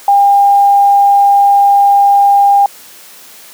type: tone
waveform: sine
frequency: 803 Hz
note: G5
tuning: 41 cents sharp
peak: -4 dBFS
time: 0.08-2.66 s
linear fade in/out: 2 ms
effects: white hiss -36 dBFS RMS until 3.53 s + high-pass 200 Hz 12 dB/octave